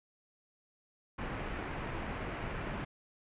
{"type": "low-pass noise", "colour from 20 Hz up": "pink", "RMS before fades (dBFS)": -39, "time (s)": [1.18, 2.85], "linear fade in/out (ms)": 10, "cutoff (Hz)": 2500, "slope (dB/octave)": 24, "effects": ["resampled to 8000 Hz"]}